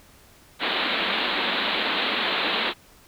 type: band-pass noise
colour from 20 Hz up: white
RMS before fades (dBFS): -25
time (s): 0.59-2.74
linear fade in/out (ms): 50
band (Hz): 180 to 4100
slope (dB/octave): 96
effects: pink hiss -53 dBFS RMS until 3.07 s